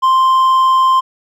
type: tone with hard clipping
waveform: sine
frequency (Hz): 1046.5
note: C6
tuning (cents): 0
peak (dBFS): -9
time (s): 0.02-1.01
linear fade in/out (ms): 20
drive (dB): 3
effects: none